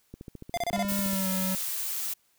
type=click train; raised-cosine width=3 ms; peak=-28 dBFS; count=15; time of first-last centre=0.14-1.133 s; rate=14.1 Hz
type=tone bursts; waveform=square; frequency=696 Hz; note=F5; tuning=6 cents flat; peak=-27 dBFS; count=5; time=0.54-0.826 s; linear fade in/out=0 ms; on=34 ms; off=29 ms
type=tone with pitch glide; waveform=square; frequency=200 to 188.77 Hz; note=G3 to F#3; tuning=+35 to +35 cents; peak=-29 dBFS; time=0.73-1.55 s; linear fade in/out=2 ms; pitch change=-100 cents; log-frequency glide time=0.97-1.29 s
type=noise; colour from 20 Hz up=blue; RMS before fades=-32 dBFS; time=0.88-2.14 s; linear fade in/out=10 ms
effects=white hiss -68 dBFS RMS until 2.38 s